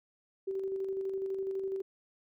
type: tone with tremolo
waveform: sine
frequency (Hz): 386.1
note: G4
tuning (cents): -26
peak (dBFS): -31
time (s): 0.47-1.82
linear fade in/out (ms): 10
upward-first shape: square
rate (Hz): 12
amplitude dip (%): 30
effects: none